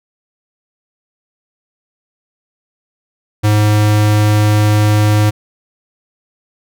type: tone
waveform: square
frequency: 105.5 Hz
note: G#2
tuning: 28 cents sharp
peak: -9 dBFS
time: 3.43-5.31 s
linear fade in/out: 20 ms
effects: none